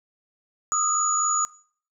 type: tone cluster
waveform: sine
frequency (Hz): 1233 / 1297 / 6850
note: D#6 / E6 / A8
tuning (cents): -16 / -28 / -47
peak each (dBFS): -25 / -30 / -23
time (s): 0.72-1.45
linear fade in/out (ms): 0
effects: noise-tail reverb RT60 0.5 s tail -20 dB re dry